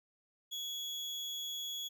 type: tone with amplitude modulation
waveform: 35% pulse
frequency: 3360 Hz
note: G#7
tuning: 19 cents sharp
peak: -35 dBFS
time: 0.51-1.89 s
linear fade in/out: 20 ms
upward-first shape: sine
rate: 158 Hz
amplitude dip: 25%
effects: none